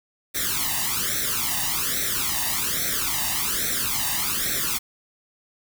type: noise with flanger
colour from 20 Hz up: white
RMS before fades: -25 dBFS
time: 0.34-4.79 s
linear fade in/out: 20 ms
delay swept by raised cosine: 0.51 to 1.08 ms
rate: 1.2 Hz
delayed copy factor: +0.95
effects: none